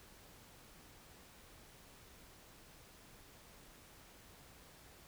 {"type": "silence", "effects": ["pink hiss -60 dBFS RMS until 5.07 s"]}